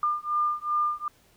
sine beating tone pair, 1201 / 1203.6 Hz, D6 / D6, +38 / +42 cents, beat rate 2.6 Hz, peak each -27 dBFS, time 0.03-1.08 s, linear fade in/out 2 ms, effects pink hiss -61 dBFS RMS until 1.36 s

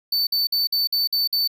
square tone bursts, 4527 Hz, C#8, 36 cents sharp, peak -19 dBFS, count 7, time 0.12-1.476 s, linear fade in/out 5 ms, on 150 ms, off 51 ms, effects none

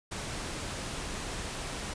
pink noise, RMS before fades -37 dBFS, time 0.11-1.94 s, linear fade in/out 10 ms, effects resampled to 22050 Hz

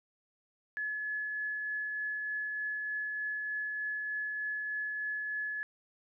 sine tone with tremolo, 1707 Hz, G#6, 47 cents sharp, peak -32 dBFS, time 0.77-5.63 s, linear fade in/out 0 ms, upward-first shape triangle, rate 3.3 Hz, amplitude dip 25%, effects none

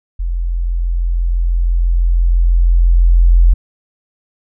sine tone with level ramp, 43.02 Hz, F1, 25 cents flat, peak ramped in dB -15 to -4 dBFS, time 0.19-3.54 s, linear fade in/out 10 ms, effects none

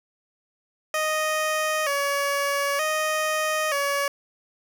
15% pulse tone with vibrato, 592 Hz, D5, 14 cents sharp, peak -16 dBFS, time 0.94-4.08 s, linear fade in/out 2 ms, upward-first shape square, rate 0.54 Hz, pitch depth 83 cents each way, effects none

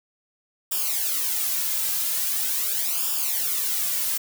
blue noise with flanger, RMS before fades -25 dBFS, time 0.71-4.18 s, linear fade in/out 10 ms, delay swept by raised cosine 0.48 to 2.78 ms, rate 0.42 Hz, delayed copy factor -0.8, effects none

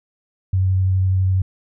sine tone with vibrato, 94 Hz, F#2, 28 cents sharp, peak -14 dBFS, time 0.53-1.42 s, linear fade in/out 5 ms, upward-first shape sine, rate 12 Hz, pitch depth 12 cents each way, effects none

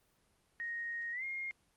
sine tone with pitch glide, 1868 to 2133 Hz, A#6 to C7, +3 to +33 cents, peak -37 dBFS, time 0.6-1.51 s, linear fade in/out 0 ms, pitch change +230 cents, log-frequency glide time 1.12-1.24 s, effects pink hiss -73 dBFS RMS until 1.76 s + Opus 24 kbps

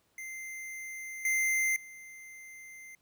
square tone with level steps, 2084 Hz, C7, 7 cents flat, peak -40 / -27 / -47 dBFS, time 0.18-2.95 s, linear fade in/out 2 ms, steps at 1.25 / 1.76 s, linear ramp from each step 2 ms, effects pink hiss -72 dBFS RMS until 3.01 s + high-pass 80 Hz 12 dB/octave

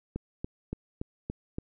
click train, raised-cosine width 3 ms, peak -20 dBFS, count 6, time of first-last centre 0.16-1.585 s, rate 3.51 Hz, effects none

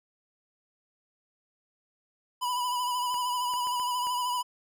square tone with vibrato, 987.8 Hz, B5, in tune, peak -28 dBFS, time 2.41-4.43 s, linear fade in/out 20 ms, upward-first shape sine, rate 13 Hz, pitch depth 37 cents each way
clicks, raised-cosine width 0.5 ms, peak -30 dBFS, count 5, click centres 3.143 / 3.538 / 3.671 / 3.798 / 4.07 s
effects none

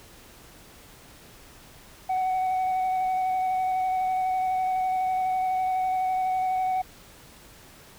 sine tone with vibrato, 747 Hz, F#5, 16 cents sharp, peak -20 dBFS, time 2.09-6.82 s, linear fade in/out 10 ms, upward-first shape square, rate 12 Hz, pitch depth 10 cents each way, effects tanh soft clip ceiling -22 dBFS + pink hiss -50 dBFS RMS until 7.98 s

